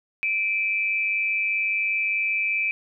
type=tone pair together; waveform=sine; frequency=2349 / 2552 Hz; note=D7 / D#7; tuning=0 / +43 cents; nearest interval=minor second; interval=143 cents; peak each=-23 / -26 dBFS; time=0.23-2.71 s; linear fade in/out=0 ms; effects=none